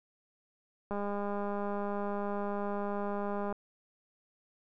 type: click train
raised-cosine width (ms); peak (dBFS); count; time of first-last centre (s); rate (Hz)
1; -23; 532; 0.91-3.526; 203
effects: none

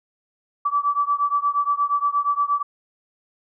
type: beating tone pair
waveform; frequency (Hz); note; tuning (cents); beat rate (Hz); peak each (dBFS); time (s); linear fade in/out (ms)
sine; 1151 / 1159.5; D6 / D6; -35 / -22; 8.5; -21 / -22; 0.65-2.63; 10
effects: none

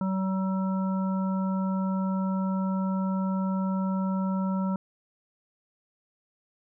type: harmonic tone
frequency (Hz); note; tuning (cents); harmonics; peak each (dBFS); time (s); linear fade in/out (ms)
190; F#3; +46; 1 / 3 / 5 / 7; -25 / -38 / -37 / -40; 0.01-4.76; 2
effects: none

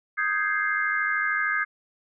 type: chord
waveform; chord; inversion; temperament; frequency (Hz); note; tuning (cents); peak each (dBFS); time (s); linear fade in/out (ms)
sine; Ab major seventh; second; equal; 1244.5 / 1568 / 1661.2 / 2093; Eb6 / G6 / Ab6 / C7; 0 / 0 / 0 / 0; -29 / -28 / -27 / -29; 0.17-1.65; 20
effects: none

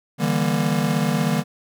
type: chord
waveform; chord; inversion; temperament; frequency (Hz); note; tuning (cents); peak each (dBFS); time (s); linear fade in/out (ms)
square; E half-diminished seventh; third; just; 148.33 / 164.81 / 197.78 / 237.3; D3 / E3 / G3 / Bb3; +18 / 0 / +16 / +31; -25; 0.18-1.44; 50
effects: none

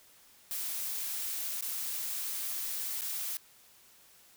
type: noise with dropouts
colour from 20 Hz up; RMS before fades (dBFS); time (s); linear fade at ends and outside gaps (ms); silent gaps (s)
blue; -36; 0.51-3.37; 0; 1.609-1.624 / 3.01-3.018
effects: white hiss -60 dBFS RMS until 4.36 s

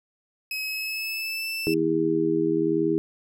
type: tone with pitch glide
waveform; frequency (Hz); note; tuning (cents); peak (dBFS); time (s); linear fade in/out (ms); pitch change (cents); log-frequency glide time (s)
30% pulse; 2557 to 2655; D#7 to E7; +47 to +12; -25; 0.51-1.74; 2; +65; 0.63-1.49
type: harmonic tone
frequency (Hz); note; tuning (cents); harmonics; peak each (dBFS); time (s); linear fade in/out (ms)
81; E2; -30; 2 / 3 / 4 / 5; -32 / -33 / -23 / -24; 1.67-2.98; 0
effects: none

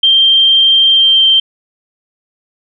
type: tone with pitch glide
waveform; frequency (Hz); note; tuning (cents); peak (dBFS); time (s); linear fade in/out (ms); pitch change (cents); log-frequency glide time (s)
sine; 3163 to 3138; G7 to G7; +15 to +1; -5; 0.03-1.4; 5; -14; 0.9-1.26
effects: none

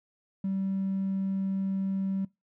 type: tone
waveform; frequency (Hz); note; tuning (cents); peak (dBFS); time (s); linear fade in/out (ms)
triangle; 193.1; G3; -26; -24; 0.44-2.25; 5
effects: noise-tail reverb RT60 0.2 s tail -24 dB re dry + tanh soft clip ceiling -23 dBFS

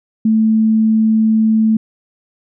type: tone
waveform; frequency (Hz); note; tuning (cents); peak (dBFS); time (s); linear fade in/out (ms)
sine; 220; A3; 0; -9; 0.25-1.77; 5
effects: none

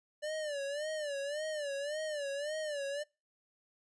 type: tone with vibrato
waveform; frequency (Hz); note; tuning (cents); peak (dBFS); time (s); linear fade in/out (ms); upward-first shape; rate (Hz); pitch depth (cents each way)
square; 589; D5; +5; -36; 0.22-3.04; 20; sine; 1.8; 110
effects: noise-tail reverb RT60 0.3 s tail -26 dB re dry + resampled to 22050 Hz

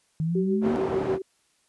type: exponential sweep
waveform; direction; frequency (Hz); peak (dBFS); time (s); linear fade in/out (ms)
sine; up; 155.1 to 241.1; -23; 0.2-0.76; 0
type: tone with tremolo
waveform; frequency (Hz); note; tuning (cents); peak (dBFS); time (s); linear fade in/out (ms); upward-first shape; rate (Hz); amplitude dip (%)
sine; 381.4; G4; -47; -22; 0.35-1.22; 5; triangle; 6.8; 70
type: band-pass noise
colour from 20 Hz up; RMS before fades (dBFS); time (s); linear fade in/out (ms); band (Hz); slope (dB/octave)
white; -30; 0.61-1.19; 50; 110 to 540; 12
effects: white hiss -67 dBFS RMS until 1.68 s + resampled to 24000 Hz

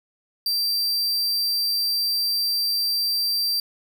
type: tone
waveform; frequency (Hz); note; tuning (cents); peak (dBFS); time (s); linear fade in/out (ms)
45% pulse; 4699; D8; 0; -20; 0.46-3.6; 2
effects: none

